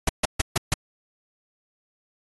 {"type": "noise bursts", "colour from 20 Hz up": "pink", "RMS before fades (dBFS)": -20, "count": 5, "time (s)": [0.07, 0.74], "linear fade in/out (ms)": 5, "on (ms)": 22, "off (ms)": 140, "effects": ["AAC 32 kbps"]}